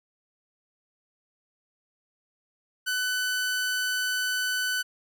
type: tone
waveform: sawtooth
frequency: 1500 Hz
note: F#6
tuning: 23 cents sharp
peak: -22 dBFS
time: 2.86-4.83 s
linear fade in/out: 20 ms
effects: none